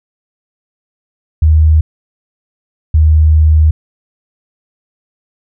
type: tone pair in turn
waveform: sine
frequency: 78.1 / 77.76 Hz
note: D#2 / D#2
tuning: +7 / 0 cents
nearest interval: unison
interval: 7 cents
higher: first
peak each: -4 dBFS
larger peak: neither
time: 1.42-1.81 / 2.94-3.71 s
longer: second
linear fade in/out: 5 ms
effects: none